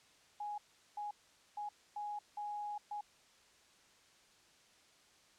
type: tone bursts at uneven times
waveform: sine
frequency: 830.6 Hz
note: G#5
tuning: in tune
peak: -39 dBFS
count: 6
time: 0.4-0.58 / 0.97-1.11 / 1.57-1.69 / 1.96-2.19 / 2.37-2.78 / 2.91-3.01 s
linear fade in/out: 5 ms
effects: white hiss -66 dBFS RMS until 5.38 s + low-pass 7000 Hz 12 dB/octave